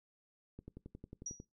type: click train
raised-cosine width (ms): 3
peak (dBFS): -35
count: 10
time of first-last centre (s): 0.59-1.401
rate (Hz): 11.1
type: tone with exponential decay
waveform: sine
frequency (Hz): 5780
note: F#8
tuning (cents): -41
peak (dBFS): -35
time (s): 1.26-1.45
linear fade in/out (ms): 5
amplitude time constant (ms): 41
effects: noise-tail reverb RT60 0.2 s tail -22 dB re dry